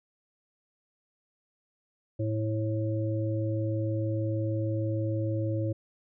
harmonic tone, 109.2 Hz, A2, 13 cents flat, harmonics 1 / 3 / 5, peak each -28 / -33 / -35 dBFS, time 2.19-5.73 s, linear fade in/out 10 ms, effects none

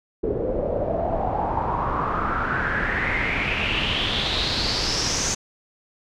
pink noise with low-pass filter sweep, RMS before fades -24 dBFS, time 0.23-5.35 s, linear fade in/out 10 ms, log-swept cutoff 440 to 6500 Hz, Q 5.9, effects none

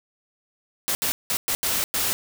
white noise bursts at uneven times, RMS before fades -24 dBFS, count 6, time 0.88-0.95 / 1.02-1.12 / 1.3-1.37 / 1.48-1.55 / 1.63-1.84 / 1.94-2.13 s, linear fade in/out 0 ms, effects none

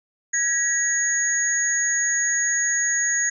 sine tone cluster, 1665 / 1919 / 6680 Hz, G#6 / A#6 / G#8, +4 / +50 / +9 cents, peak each -27 / -25 / -21 dBFS, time 0.33-3.3 s, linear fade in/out 10 ms, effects none

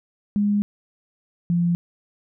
sine tone pair in turn, 205.3 / 172.64 Hz, G#3 / F3, -20 / -20 cents, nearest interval minor third, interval 300 cents, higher first, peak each -17 / -17 dBFS, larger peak neither, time 0.36-0.62 / 1.5-1.75 s, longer first, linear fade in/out 0 ms, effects none

